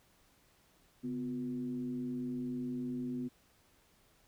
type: tone with frequency modulation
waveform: sine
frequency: 250 Hz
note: B3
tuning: 21 cents sharp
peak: -35 dBFS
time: 1.03-3.29 s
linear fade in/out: 20 ms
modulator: 110 Hz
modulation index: 0.51
effects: pink hiss -68 dBFS RMS until 4.27 s